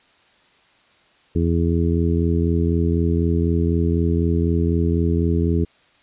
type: harmonic tone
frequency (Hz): 84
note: E2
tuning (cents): +33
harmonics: 1 / 2 / 3 / 4 / 5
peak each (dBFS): -19 / -22 / -24 / -25 / -26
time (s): 1.35-5.65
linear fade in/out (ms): 10
effects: white hiss -56 dBFS RMS until 6.02 s + resampled to 8000 Hz